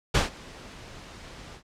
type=noise with ADSR envelope; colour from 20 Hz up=pink; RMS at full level=-20 dBFS; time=0.14-1.63 s; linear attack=13 ms; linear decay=140 ms; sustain=-24 dB; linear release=85 ms; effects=low-pass 6000 Hz 12 dB/octave